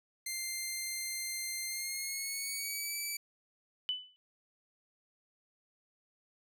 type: tone with pitch glide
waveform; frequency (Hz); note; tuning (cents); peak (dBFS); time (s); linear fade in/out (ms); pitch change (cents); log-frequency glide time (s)
10% pulse; 2093 to 2309; C7 to D7; 0 to -30; -27; 0.26-3.17; 5; +170; 1.65-2.95
type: tone with exponential decay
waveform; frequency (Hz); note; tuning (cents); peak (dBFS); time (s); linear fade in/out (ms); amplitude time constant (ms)
sine; 2997; F#7; +22; -28; 3.89-4.16; 0; 58
effects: none